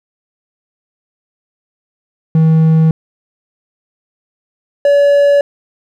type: tone pair in turn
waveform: triangle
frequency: 160 / 570.2 Hz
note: D#3 / C#5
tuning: +49 / +49 cents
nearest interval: octave + minor seventh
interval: 2200 cents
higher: second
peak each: -4 / -4 dBFS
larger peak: neither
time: 2.35-2.91 / 4.85-5.41 s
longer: neither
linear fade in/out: 2 ms
effects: none